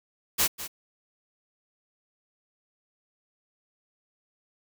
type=noise with echo; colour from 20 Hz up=white; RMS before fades=-23 dBFS; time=0.38-0.48 s; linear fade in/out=20 ms; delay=200 ms; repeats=1; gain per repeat=-13 dB; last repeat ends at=0.68 s; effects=none